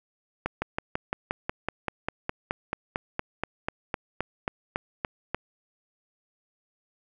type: slowing click train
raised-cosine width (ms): 0.5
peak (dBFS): -12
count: 23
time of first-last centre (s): 0.46-5.346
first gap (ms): 160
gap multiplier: 1.03
effects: none